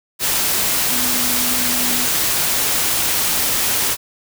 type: tone in noise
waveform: sine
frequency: 246.9 Hz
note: B3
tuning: in tune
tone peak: -27 dBFS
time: 0.89-2.07 s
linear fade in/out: 50 ms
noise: white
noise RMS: -18 dBFS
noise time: 0.19-3.97 s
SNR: -12 dB
effects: none